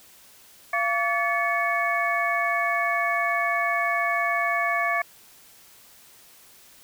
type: tone cluster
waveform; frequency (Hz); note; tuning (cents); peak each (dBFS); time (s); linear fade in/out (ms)
sine; 687 / 1142 / 1733 / 2217; F5 / D6 / A6 / C#7; -29 / -49 / -27 / 0; -27; 0.73-5.02; 5
effects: white hiss -52 dBFS RMS until 6.83 s